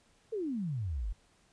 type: exponential sweep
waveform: sine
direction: down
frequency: 466.2 to 42.9 Hz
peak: -32 dBFS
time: 0.32-1.13 s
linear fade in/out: 10 ms
effects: pink hiss -67 dBFS RMS until 1.52 s + resampled to 22050 Hz